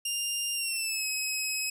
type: tone with pitch glide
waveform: 15% pulse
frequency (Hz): 2800 to 2553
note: F7 to D#7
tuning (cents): +4 to +44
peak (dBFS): -22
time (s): 0.05-1.7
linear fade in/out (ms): 5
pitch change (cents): -160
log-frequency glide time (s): 0.54-1.06
effects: none